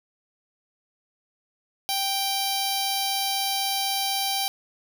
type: tone with notch filter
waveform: 10% pulse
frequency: 784 Hz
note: G5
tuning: in tune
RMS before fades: -26 dBFS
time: 1.89-4.48 s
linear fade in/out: 0 ms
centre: 1700 Hz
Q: 0.57
effects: none